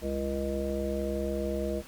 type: harmonic tone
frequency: 68.4 Hz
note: C#2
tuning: 23 cents flat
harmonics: 1 / 3 / 5 / 7 / 9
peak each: -35 / -35 / -35 / -35 / -35 dBFS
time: 0.01-1.83 s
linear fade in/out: 50 ms
effects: pink hiss -50 dBFS RMS until 1.87 s + Opus 48 kbps